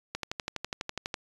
click train, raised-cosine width 0.2 ms, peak -15 dBFS, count 13, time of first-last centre 0.15-1.142 s, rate 12.1 Hz, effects resampled to 24000 Hz

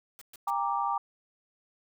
white noise bursts, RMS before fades -48 dBFS, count 3, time 0.19-0.502 s, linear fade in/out 0 ms, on 24 ms, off 120 ms
sine chord, G minor, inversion none, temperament equal with one note detuned, 800 / 932.3 / 1174.7 Hz, G5 / Bb5 / D6, +35 / 0 / 0 cents, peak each -31 dBFS, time 0.47-0.98 s, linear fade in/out 5 ms
effects none

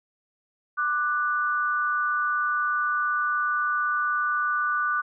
sine tone pair together, 1184 / 1478.8 Hz, D6 / F#6, +14 / -1 cents, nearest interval major third, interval 385 cents, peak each -25 dBFS, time 0.77-5.02 s, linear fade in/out 20 ms, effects none

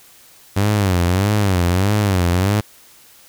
sawtooth tone with vibrato, 95.7 Hz, G2, 41 cents flat, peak -10 dBFS, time 0.56-2.61 s, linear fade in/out 10 ms, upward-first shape sine, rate 1.6 Hz, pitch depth 170 cents each way, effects white hiss -47 dBFS RMS until 3.28 s

